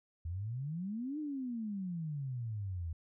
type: exponential two-way sweep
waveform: sine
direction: up then down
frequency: 79.4 to 310.4 to 79.4 Hz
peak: -36 dBFS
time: 0.25-2.93 s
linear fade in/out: 5 ms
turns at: 1.19 s
effects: none